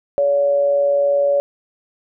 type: tone with amplitude modulation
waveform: sine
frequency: 567 Hz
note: C#5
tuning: 39 cents sharp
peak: -11 dBFS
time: 0.18-1.4 s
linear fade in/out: 0 ms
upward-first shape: sine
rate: 143 Hz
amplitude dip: 40%
effects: none